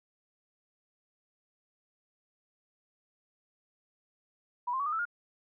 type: tone with pitch steps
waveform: sine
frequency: 975 / 1051 / 1133 / 1221.3 / 1316.6 / 1419.3 Hz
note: B5 / C6 / C#6 / D#6 / E6 / F6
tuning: -23 / +7 / +37 / -33 / -3 / +28 cents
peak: -29 dBFS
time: 4.67-5.054 s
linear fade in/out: 10 ms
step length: 64 ms
effects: none